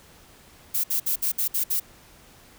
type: noise bursts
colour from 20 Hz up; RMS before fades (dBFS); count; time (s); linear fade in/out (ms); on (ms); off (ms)
violet; -24; 7; 0.74-1.8; 10; 100; 60
effects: pink hiss -52 dBFS RMS until 2.58 s